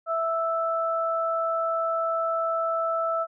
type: tone pair together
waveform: sine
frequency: 658.7 / 1318.5 Hz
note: E5 / E6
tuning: -1 / 0 cents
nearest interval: octave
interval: 1201 cents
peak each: -26 dBFS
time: 0.06-3.27 s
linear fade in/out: 50 ms
effects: none